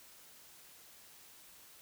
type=silence; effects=white hiss -58 dBFS RMS until 1.81 s